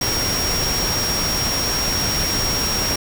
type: tone in noise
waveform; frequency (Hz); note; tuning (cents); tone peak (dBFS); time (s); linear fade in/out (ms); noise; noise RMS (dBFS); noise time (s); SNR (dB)
sine; 5588; F8; 0; -21; 0.01-2.96; 5; pink; -23; 0.01-2.96; -1
effects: none